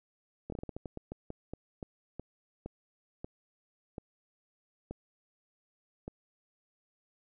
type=slowing click train; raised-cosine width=2 ms; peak=-26 dBFS; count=19; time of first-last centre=0.5-6.079 s; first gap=23 ms; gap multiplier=1.26; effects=none